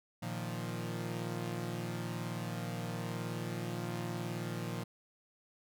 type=chord; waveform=sawtooth; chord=Bb suspended fourth; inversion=none; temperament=equal; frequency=116.54 / 155.56 / 174.61 Hz; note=Bb2 / Eb3 / F3; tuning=0 / 0 / 0 cents; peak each=-36 / -39 / -37 dBFS; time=0.22-4.84 s; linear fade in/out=10 ms; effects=none